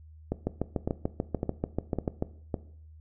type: two click trains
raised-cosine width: 2 ms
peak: -15 / -14 dBFS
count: 5 / 13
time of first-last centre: 0.32-2.542 / 0.47-2.224 s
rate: 1.8 / 6.84 Hz
effects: noise-tail reverb RT60 0.6 s tail -17 dB re dry + added 78 Hz sine -48 dBFS peak until 3 s